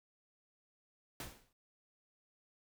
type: noise with exponential decay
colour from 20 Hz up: pink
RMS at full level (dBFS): -41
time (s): 1.2-1.53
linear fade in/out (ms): 2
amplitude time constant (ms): 70
effects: none